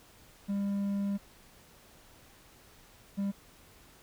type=tone pair in turn; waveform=triangle; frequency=200 / 198.86 Hz; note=G3 / G3; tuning=+35 / +25 cents; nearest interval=unison; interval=10 cents; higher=first; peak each=-27 dBFS; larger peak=neither; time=0.48-1.18 / 3.17-3.32 s; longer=first; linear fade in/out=20 ms; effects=pink hiss -58 dBFS RMS until 4.02 s